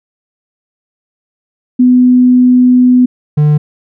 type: tone pair in turn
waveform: sine / triangle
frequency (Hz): 250 / 149.56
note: B3 / D3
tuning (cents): +21 / +32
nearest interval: major sixth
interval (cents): 889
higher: first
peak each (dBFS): -3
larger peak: neither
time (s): 1.79-3.06 / 3.37-3.58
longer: first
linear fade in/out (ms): 10
effects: none